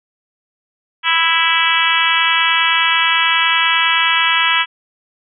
harmonic tone, 329.6 Hz, E4, in tune, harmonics 3 / 4 / 5 / 6 / 7 / 8 / 9 / 10, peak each -20 / -20 / -20 / -20 / -20 / -20 / -20 / -20 dBFS, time 1.03-4.66 s, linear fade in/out 50 ms, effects none

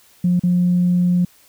sine tone with dropouts, 177.8 Hz, F3, 31 cents sharp, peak -12 dBFS, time 0.24-1.25 s, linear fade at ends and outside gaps 5 ms, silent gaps 0.396-0.435 s, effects tanh soft clip ceiling -8 dBFS + white hiss -52 dBFS RMS until 1.48 s

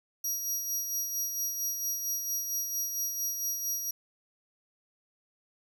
25% pulse tone with tremolo, 5740 Hz, F8, 47 cents sharp, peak -24 dBFS, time 0.24-3.91 s, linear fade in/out 5 ms, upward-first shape sine, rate 4.4 Hz, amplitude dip 45%, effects 10-bit

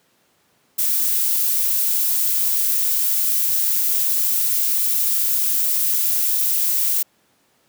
violet noise, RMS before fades -19 dBFS, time 0.78-7.03 s, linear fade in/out 10 ms, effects pink hiss -61 dBFS RMS until 7.68 s + high-pass 150 Hz 12 dB/octave

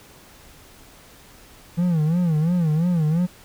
triangle tone with vibrato, 165.1 Hz, E3, 3 cents sharp, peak -15 dBFS, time 1.77-3.27 s, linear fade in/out 20 ms, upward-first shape sine, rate 2.9 Hz, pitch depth 150 cents each way, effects pink hiss -48 dBFS RMS until 3.44 s

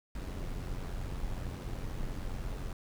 brown noise with amplitude modulation, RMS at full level -35 dBFS, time 0.15-2.73 s, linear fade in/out 2 ms, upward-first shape sine, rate 90.5 Hz, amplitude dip 50%, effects none

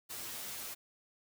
white noise with comb filter, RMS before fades -43 dBFS, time 0.09-0.75 s, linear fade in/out 20 ms, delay 8.5 ms, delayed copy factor +0.75, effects none

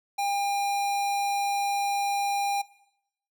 square tone, 803 Hz, G5, 41 cents sharp, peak -26 dBFS, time 0.18-2.62 s, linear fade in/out 10 ms, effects noise-tail reverb RT60 0.8 s tail -19 dB re dry

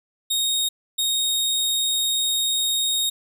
sawtooth tone pair in turn, 3729 / 3729 Hz, A#7 / A#7, 0 / 0 cents, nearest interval unison, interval 0 cents, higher neither, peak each -17 dBFS, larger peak neither, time 0.3-0.69 / 0.98-3.1 s, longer second, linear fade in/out 10 ms, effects none

